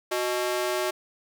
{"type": "ring-modulated tone", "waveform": "sawtooth", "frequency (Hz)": 493.9, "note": "B4", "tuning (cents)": 0, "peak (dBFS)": -18, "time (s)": [0.11, 0.91], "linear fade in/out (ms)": 10, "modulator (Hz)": 126, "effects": []}